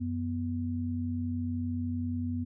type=tone pair together; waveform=sine; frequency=92 / 245.6 Hz; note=F#2 / B3; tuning=-9 / -9 cents; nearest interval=octave + perfect fourth; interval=1700 cents; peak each=-33 / -32 dBFS; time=0-2.45 s; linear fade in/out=20 ms; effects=none